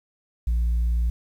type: tone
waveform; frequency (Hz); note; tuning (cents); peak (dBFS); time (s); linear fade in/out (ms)
sine; 58.27; A#1; 0; -17; 0.47-1.1; 5
effects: tanh soft clip ceiling -18 dBFS + 9-bit